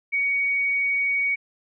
sine tone, 2244 Hz, C#7, 21 cents sharp, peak -20 dBFS, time 0.12-1.36 s, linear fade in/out 20 ms, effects none

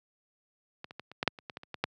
clicks, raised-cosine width 0.3 ms, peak -24 / -29 / -24 / -30 / -14 / -7 / -30 / -23 / -23 / -30 / -21 / -11 dBFS, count 12, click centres 0.844 / 0.909 / 0.996 / 1.116 / 1.229 / 1.277 / 1.388 / 1.498 / 1.571 / 1.634 / 1.743 / 1.84 s, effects high-pass 100 Hz 12 dB/octave

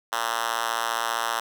5% pulse tone with high-pass filter, 115.2 Hz, A#2, 20 cents flat, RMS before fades -27 dBFS, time 0.12-1.4 s, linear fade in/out 5 ms, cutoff 970 Hz, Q 1.1, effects none

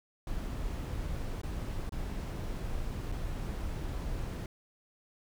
brown noise with dropouts, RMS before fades -36 dBFS, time 0.27-4.46 s, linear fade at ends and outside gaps 2 ms, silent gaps 1.416-1.433 / 1.894-1.921 / 3.118-3.122 s, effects none

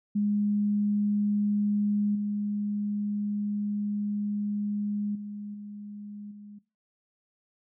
sine tone with level steps, 206.4 Hz, G#3, 10 cents flat, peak -23 / -27 / -35 / -38 / -43 dBFS, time 0.15-6.59 s, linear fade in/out 10 ms, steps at 2.15 / 5.15 / 5.54 / 6.31 s, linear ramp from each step 5 ms, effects noise-tail reverb RT60 0.3 s tail -19 dB re dry

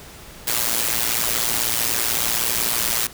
white noise with amplitude modulation, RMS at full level -18 dBFS, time 0.47-3.07 s, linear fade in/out 5 ms, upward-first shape sine, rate 116 Hz, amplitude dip 80%, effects pink hiss -41 dBFS RMS until 3.13 s

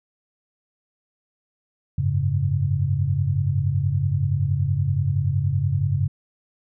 sine chord, F# suspended second, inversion none, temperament equal with one note detuned, 92.5 / 103.11 / 138.59 Hz, F#2 / G#2 / C#3, 0 / -12 / 0 cents, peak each -24 / -24 / -22 dBFS, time 1.98-6.08 s, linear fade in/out 5 ms, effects none

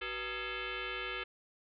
sine tone with frequency modulation, 488.3 Hz, B4, 20 cents flat, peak -36 dBFS, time 0.01-1.24 s, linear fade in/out 10 ms, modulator 433 Hz, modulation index 6.6, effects none

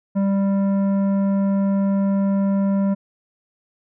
sine tone with tanh clipping, 196.9 Hz, G3, 8 cents sharp, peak -18 dBFS, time 0.15-2.95 s, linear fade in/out 20 ms, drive 11 dB, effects none

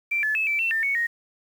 sine tone with pitch steps, 2350 / 1727 / 2603 / 2326 / 2694 / 1797 / 2219 / 1869 Hz, D7 / A6 / E7 / D7 / E7 / A6 / C#7 / A#6, +1 / -33 / -22 / -17 / +37 / +36 / +1 / +4 cents, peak -21 dBFS, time 0.11-1.07 s, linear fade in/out 10 ms, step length 120 ms, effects 8-bit

